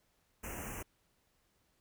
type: band-stop noise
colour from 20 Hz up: pink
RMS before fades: -43 dBFS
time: 0.43-0.83 s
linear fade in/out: 10 ms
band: 2900 to 5800 Hz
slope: 96 dB/octave
effects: pink hiss -75 dBFS RMS until 1.8 s